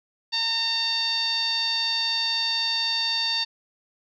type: tone with low-pass filter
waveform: 10% pulse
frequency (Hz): 912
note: A#5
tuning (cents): -38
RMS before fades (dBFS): -25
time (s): 0.32-3.45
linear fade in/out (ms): 20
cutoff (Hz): 4300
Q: 9
effects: none